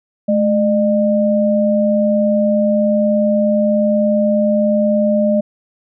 sine tone pair together, 213.9 / 605 Hz, A3 / D#5, -49 / -49 cents, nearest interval octave + tritone, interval 1800 cents, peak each -14 dBFS, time 0.28-5.41 s, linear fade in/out 10 ms, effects none

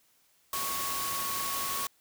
sine tone in noise, 1108.7 Hz, C#6, in tune, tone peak -35 dBFS, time 0.53-1.87 s, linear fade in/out 2 ms, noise white, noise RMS -34 dBFS, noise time 0.53-1.87 s, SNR -4 dB, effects white hiss -67 dBFS RMS until 2 s

